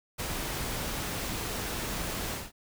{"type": "noise with ADSR envelope", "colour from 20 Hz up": "pink", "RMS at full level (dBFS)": -32, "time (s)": [0.18, 2.52], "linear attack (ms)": 22, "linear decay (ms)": 4, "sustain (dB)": -2, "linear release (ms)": 190, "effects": []}